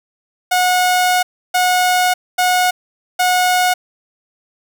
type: tone bursts at uneven times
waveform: sawtooth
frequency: 728 Hz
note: F#5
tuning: 28 cents flat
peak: -8 dBFS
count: 4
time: 0.51-1.23 / 1.54-2.14 / 2.38-2.71 / 3.19-3.74 s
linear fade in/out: 10 ms
effects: none